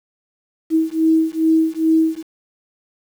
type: beating tone pair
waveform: sine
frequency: 319.9 / 322.3 Hz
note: D#4 / E4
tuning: +48 / -39 cents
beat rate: 2.4 Hz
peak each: -16 dBFS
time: 0.7-2.23 s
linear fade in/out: 50 ms
effects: 7-bit